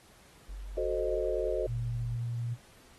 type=tone; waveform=sine; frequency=47.03 Hz; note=F#1; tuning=29 cents sharp; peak=-38 dBFS; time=0.48-2.17 s; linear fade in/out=20 ms
type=chord; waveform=sine; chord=F# diminished seventh; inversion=none; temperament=equal with one note detuned; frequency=370 / 440 / 523.3 / 618.7 Hz; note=F#4 / A4 / C5 / Eb5; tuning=0 / 0 / 0 / -10 cents; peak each=-34 dBFS; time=0.77-1.67 s; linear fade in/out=5 ms
type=tone with pitch glide; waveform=sine; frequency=117.4 to 118.42 Hz; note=A#2 to A#2; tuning=+13 to +28 cents; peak=-31 dBFS; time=1.66-2.57 s; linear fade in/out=50 ms; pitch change=+15 cents; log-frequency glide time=2.13-2.22 s
effects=pink hiss -59 dBFS RMS until 2.98 s + AAC 32 kbps